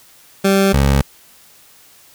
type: tone pair in turn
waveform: 20% pulse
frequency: 195.2 / 69.01 Hz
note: G3 / C#2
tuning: -7 / -7 cents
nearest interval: octave + tritone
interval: 1800 cents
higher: first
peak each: -6 dBFS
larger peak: neither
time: 0.44-0.73 / 0.73-1.02 s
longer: neither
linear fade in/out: 10 ms
effects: white hiss -47 dBFS RMS until 2.14 s